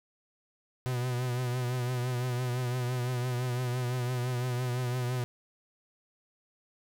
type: tone with vibrato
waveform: 45% pulse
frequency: 124.6 Hz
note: B2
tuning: 16 cents sharp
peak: -29 dBFS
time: 0.86-5.24 s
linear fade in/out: 0 ms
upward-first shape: triangle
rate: 5.9 Hz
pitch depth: 55 cents each way
effects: none